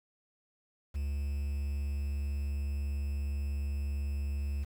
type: tone with quantisation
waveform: triangle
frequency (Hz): 70.9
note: C#2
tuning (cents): +40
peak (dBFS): -29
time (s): 0.94-4.65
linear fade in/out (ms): 20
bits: 9
effects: none